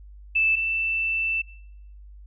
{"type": "tone pair in turn", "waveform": "sine", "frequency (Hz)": [2637, 2660], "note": ["E7", "E7"], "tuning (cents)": [0, 15], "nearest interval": "unison", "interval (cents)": 15, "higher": "second", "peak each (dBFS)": [-18, -22], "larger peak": "first", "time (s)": [[0.35, 0.56], [0.56, 1.42]], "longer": "second", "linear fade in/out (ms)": 10, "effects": ["noise-tail reverb RT60 0.9 s tail -24 dB re dry", "added 50 Hz sine -42 dBFS peak until 2.26 s"]}